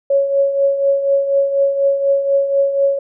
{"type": "tone with tremolo", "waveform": "sine", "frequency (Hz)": 554.4, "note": "C#5", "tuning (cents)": 0, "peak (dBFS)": -9, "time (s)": [0.1, 2.99], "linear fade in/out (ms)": 5, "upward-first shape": "triangle", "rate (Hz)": 4.1, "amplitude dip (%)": 65, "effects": []}